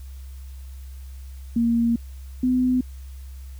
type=tone pair in turn; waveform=sine; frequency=233.1 / 253.1 Hz; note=A#3 / B3; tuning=0 / +43 cents; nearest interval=minor second; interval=143 cents; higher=second; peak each=-17 dBFS; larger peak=neither; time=1.56-1.96 / 2.43-2.81 s; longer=first; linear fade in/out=5 ms; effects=added 66 Hz sine -35 dBFS peak until 3.59 s + white hiss -55 dBFS RMS until 3.59 s